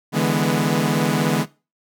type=chord; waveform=sawtooth; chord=E dominant seventh; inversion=third; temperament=equal with one note detuned; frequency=146.83 / 163.3 / 207.7 / 246.9 Hz; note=D3 / E3 / G#3 / B3; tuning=0 / -16 / 0 / 0 cents; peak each=-19 dBFS; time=0.12-1.46 s; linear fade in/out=50 ms; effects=noise-tail reverb RT60 0.3 s tail -19 dB re dry